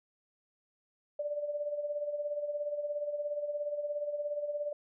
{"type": "tone with tremolo", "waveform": "sine", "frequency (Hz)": 587.3, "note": "D5", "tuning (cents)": 0, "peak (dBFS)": -30, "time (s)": [1.19, 4.73], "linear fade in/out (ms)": 5, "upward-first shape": "sine", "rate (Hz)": 17, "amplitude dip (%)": 60, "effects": []}